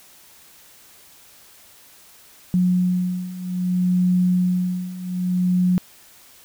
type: beating tone pair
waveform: sine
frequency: 180.6 / 181.22 Hz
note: F#3 / F#3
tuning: -42 / -36 cents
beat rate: 0.62 Hz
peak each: -22 / -19 dBFS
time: 2.54-5.78 s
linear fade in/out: 0 ms
effects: white hiss -49 dBFS RMS until 6.44 s